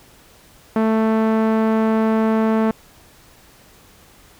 sawtooth tone with low-pass filter, 220.9 Hz, A3, 7 cents sharp, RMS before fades -17 dBFS, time 0.76-2.71 s, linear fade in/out 2 ms, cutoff 1300 Hz, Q 0.81, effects pink hiss -49 dBFS RMS until 4.39 s

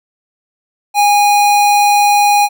square tone, 821 Hz, G#5, 20 cents flat, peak -8 dBFS, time 0.94-2.49 s, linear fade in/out 50 ms, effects none

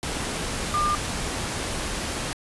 sine tone in noise, 1200 Hz, D6, 37 cents sharp, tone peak -21 dBFS, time 0.74-0.95 s, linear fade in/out 0 ms, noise pink, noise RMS -29 dBFS, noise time 0.03-2.33 s, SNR +5 dB, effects resampled to 24000 Hz

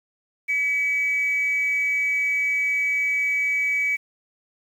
sine tone pair together, 1975.5 / 2281 Hz, B6 / C#7, 0 / +49 cents, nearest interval major second, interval 249 cents, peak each -31 / -19 dBFS, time 0.48-3.97 s, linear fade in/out 20 ms, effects tanh soft clip ceiling -15 dBFS + 8-bit

